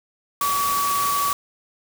sine tone in noise, 1137 Hz, C#6, 44 cents sharp, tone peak -20 dBFS, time 0.41-1.33 s, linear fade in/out 2 ms, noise white, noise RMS -27 dBFS, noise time 0.41-1.33 s, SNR +4 dB, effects none

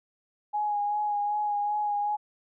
sine tone with vibrato, 830 Hz, G#5, 1 cent flat, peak -25 dBFS, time 0.53-2.17 s, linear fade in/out 20 ms, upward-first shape sine, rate 2.6 Hz, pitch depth 22 cents each way, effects none

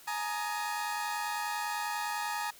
30% pulse chord, Ab suspended second, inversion none, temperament equal with one note detuned, 842.2 / 932.3 / 1244.5 Hz, Ab5 / Bb5 / Eb6, +24 / 0 / 0 cents, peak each -33 / -34 / -37 dBFS, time 0.07-2.51 s, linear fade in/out 10 ms, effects white hiss -55 dBFS RMS until 2.59 s

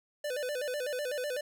square tone with vibrato, 544 Hz, C#5, 33 cents flat, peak -33 dBFS, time 0.24-1.41 s, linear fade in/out 5 ms, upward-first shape square, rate 8 Hz, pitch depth 140 cents each way, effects none

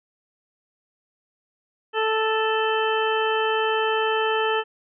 harmonic tone, 439.5 Hz, A4, 2 cents flat, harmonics 1 / 2 / 3 / 4 / 6 / 7, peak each -23 / -26 / -28 / -29 / -31 / -31 dBFS, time 1.93-4.64 s, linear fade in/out 50 ms, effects none

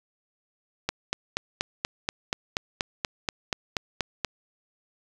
click train, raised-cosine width 0.2 ms, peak -8 dBFS, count 15, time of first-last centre 0.89-4.247 s, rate 4.17 Hz, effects 7-bit

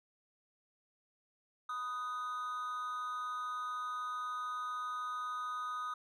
triangle tone with amplitude modulation, 1244.5 Hz, D#6, in tune, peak -32 dBFS, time 1.69-5.94 s, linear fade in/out 5 ms, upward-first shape sine, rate 247 Hz, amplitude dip 65%, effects none

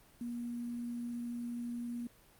sine tone with quantisation, 238.5 Hz, A#3, 40 cents sharp, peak -37 dBFS, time 0.21-2.07 s, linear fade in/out 2 ms, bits 10, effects pink hiss -63 dBFS RMS until 2.39 s + Opus 32 kbps

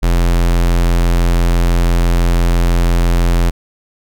square tone, 43 Hz, F1, 26 cents flat, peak -10 dBFS, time 0.02-3.51 s, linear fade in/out 20 ms, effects none

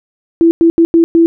sine tone bursts at uneven times, 333.1 Hz, E4, 18 cents sharp, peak -4 dBFS, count 5, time 0.41-0.51 / 0.61-0.7 / 0.78-0.85 / 0.94-1.04 / 1.15-1.26 s, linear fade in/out 0 ms, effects none

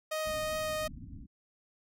sawtooth tone with vibrato, 622.3 Hz, D#5, in tune, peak -28 dBFS, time 0.11-0.88 s, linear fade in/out 10 ms, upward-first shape triangle, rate 2.7 Hz, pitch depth 10 cents each way
pink low-pass noise, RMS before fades -46 dBFS, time 0.25-1.27 s, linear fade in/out 20 ms, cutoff 300 Hz, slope 96 dB/octave
effects none

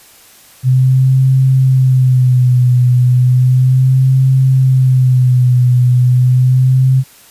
sine tone with vibrato, 128.1 Hz, C3, 36 cents flat, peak -6 dBFS, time 0.63-7.04 s, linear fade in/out 50 ms, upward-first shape sine, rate 0.34 Hz, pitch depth 52 cents each way, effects white hiss -42 dBFS RMS until 7.3 s + resampled to 32000 Hz

